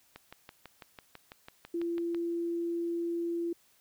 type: click train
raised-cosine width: 0.3 ms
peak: -29 dBFS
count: 13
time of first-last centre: 0.16-2.147 s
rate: 6.04 Hz
type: tone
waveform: sine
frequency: 340 Hz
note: F4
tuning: 46 cents flat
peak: -30 dBFS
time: 1.74-3.53 s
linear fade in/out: 5 ms
effects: white hiss -66 dBFS RMS until 3.8 s